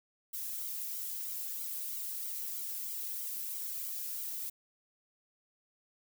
violet noise with flanger, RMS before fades -39 dBFS, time 0.33-4.5 s, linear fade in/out 10 ms, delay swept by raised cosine 1.1 to 2.2 ms, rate 3.1 Hz, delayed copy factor -0.9, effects none

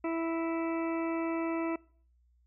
harmonic tone, 329.6 Hz, E4, in tune, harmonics 1 / 2 / 3 / 4 / 6 / 7 / 8, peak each -31 / -37 / -41 / -43 / -47 / -48 / -49 dBFS, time 0.04-1.76 s, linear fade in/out 5 ms, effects noise-tail reverb RT60 0.5 s tail -24 dB re dry + added 60 Hz sine -64 dBFS peak until 2.46 s

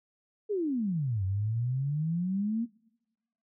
sine exponential two-way sweep, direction down then up, 438.1 to 92.8 to 237.5 Hz, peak -27 dBFS, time 0.49-2.66 s, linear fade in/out 20 ms, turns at 1.24 s, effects noise-tail reverb RT60 1.0 s tail -25 dB re dry

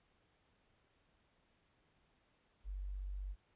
sine tone, 47.93 Hz, G1, 38 cents flat, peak -40 dBFS, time 2.64-3.36 s, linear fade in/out 50 ms, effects pink hiss -75 dBFS RMS until 3.55 s + resampled to 8000 Hz

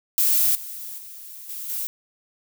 violet noise with level steps, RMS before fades -19 / -35 / -40 / -33 / -28 dBFS, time 0.18-1.87 s, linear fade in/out 0 ms, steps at 0.55 / 0.98 / 1.49 / 1.69 s, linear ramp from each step 2 ms, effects none

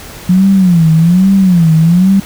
sine tone with vibrato, 176.4 Hz, F3, 18 cents sharp, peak -4 dBFS, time 0.29-2.2 s, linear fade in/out 5 ms, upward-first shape sine, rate 1.2 Hz, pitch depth 180 cents each way, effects pink hiss -30 dBFS RMS until 2.25 s

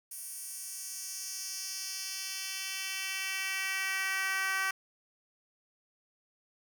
10% pulse tone with high-pass filter sweep, 383.5 Hz, G4, 38 cents flat, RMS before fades -36 dBFS, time 0.11-4.71 s, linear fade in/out 5 ms, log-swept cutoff 10000 to 1400 Hz, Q 1.6, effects none

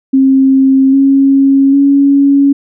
sine tone with pitch steps, 267.3 / 273.2 / 279.3 Hz, C4 / C#4 / C#4, +37 / -25 / +13 cents, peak -4 dBFS, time 0.13-2.53 s, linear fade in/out 10 ms, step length 800 ms, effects none

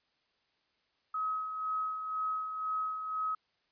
sine tone with tremolo, 1274 Hz, D#6, 41 cents sharp, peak -30 dBFS, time 1.14-3.35 s, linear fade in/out 5 ms, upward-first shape sine, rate 2 Hz, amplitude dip 50%, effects white hiss -75 dBFS RMS until 3.71 s + resampled to 11025 Hz

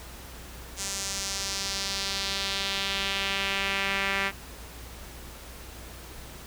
sawtooth tone with band-pass filter sweep, 196 Hz, G3, in tune, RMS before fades -30 dBFS, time 0.76-4.32 s, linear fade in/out 50 ms, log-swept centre 7100 to 2100 Hz, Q 1.9, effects added 60 Hz sine -45 dBFS peak until 6.46 s + pink hiss -45 dBFS RMS until 6.46 s

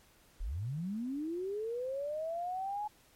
sine linear sweep, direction up, 32 to 851 Hz, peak -34 dBFS, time 0.4-2.88 s, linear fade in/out 10 ms, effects pink hiss -64 dBFS RMS until 3.15 s + MP3 64 kbps

